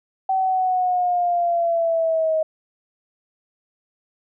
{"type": "linear sweep", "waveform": "sine", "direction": "down", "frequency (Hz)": [766, 629], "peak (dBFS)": -17, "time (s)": [0.29, 2.43], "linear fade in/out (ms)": 5, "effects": []}